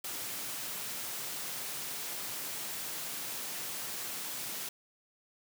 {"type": "high-pass noise", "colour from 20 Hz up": "white", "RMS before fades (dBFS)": -39, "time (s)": [0.04, 4.69], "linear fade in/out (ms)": 5, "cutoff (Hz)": 100, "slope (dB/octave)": 96, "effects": []}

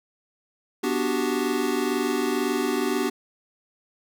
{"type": "chord", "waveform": "square", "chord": "G major seventh", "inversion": "first", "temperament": "equal", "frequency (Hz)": [246.9, 293.7, 370, 392], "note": ["B3", "D4", "F#4", "G4"], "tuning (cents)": [0, 0, 0, 0], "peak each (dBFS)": -29, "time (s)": [0.83, 3.1], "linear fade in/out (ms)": 10, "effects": []}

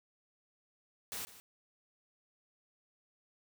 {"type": "noise with echo", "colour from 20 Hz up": "white", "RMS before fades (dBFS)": -41, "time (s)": [1.12, 1.25], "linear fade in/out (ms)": 0, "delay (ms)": 150, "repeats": 1, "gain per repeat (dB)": -15, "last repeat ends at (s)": 1.4, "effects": []}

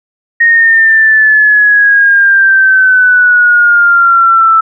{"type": "exponential sweep", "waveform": "sine", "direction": "down", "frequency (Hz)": [1865, 1318.5], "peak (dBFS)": -3, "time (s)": [0.4, 4.61], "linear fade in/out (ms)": 10, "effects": []}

